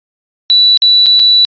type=tone with dropouts; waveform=sine; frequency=3951 Hz; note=B7; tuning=in tune; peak=-4 dBFS; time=0.5-1.45 s; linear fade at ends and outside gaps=0 ms; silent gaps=0.773-0.821 / 1.06-1.066 / 1.194-1.199 s; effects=resampled to 11025 Hz